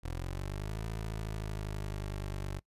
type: linear two-way sweep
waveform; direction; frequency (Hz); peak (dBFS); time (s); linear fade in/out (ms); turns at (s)
20% pulse; up then down; 41.02 to 55 to 48.15; -31; 0.03-2.6; 20; 0.85
effects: noise-tail reverb RT60 0.1 s tail -22 dB re dry + resampled to 32000 Hz